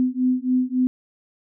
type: beating tone pair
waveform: sine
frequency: 252.2 / 255.8 Hz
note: B3 / C4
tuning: +36 / -39 cents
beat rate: 3.6 Hz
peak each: -21 dBFS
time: 0-0.87 s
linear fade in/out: 0 ms
effects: none